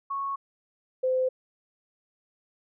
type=tone pair in turn; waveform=sine; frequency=1104 / 514.7 Hz; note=C#6 / C5; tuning=-7 / -29 cents; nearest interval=octave + minor second; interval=1322 cents; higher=first; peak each=-28 / -22 dBFS; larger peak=second; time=0.1-0.36 / 1.03-1.29 s; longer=neither; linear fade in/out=10 ms; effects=none